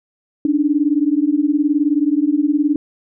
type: beating tone pair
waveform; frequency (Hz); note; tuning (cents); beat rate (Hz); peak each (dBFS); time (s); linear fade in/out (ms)
sine; 285.2 / 304.2; C#4 / D#4; +49 / -39; 19; -16; 0.45-2.76; 2
effects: none